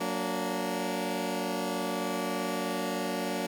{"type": "chord", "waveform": "15% pulse", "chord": "Gb augmented", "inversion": "none", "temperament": "just", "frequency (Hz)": [185, 231.2, 289.1], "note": ["Gb3", "Bb3", "D4"], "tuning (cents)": [0, -14, -27], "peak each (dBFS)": -28, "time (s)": [0, 3.47], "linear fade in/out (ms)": 10, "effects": []}